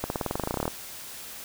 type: accelerating click train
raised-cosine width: 1 ms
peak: -13 dBFS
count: 17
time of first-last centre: 0.04-0.679 s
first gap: 61 ms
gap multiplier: 0.94
effects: white hiss -41 dBFS RMS until 1.44 s